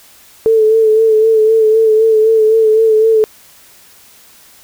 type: tone with vibrato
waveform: sine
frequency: 440.3 Hz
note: A4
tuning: 1 cent sharp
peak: -6 dBFS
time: 0.46-3.24 s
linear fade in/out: 0 ms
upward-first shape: sine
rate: 3.9 Hz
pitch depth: 35 cents each way
effects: white hiss -43 dBFS RMS until 4.63 s